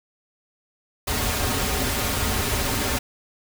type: noise with comb filter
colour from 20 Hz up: pink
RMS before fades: -24 dBFS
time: 1.07-2.99 s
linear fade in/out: 10 ms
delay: 6 ms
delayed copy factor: -0.7
effects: none